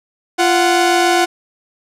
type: tone pair together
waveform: sawtooth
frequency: 346.4 / 740 Hz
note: F4 / F#5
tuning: -14 / 0 cents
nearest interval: octave + minor second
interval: 1314 cents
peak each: -10 dBFS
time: 0.38-1.26 s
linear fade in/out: 20 ms
effects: low-pass 10000 Hz 12 dB/octave